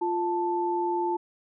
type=tone pair together; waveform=sine; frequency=349.5 / 880 Hz; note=F4 / A5; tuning=+1 / 0 cents; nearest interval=octave + major third; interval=1599 cents; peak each=-27 dBFS; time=0.01-1.17 s; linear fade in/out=10 ms; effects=none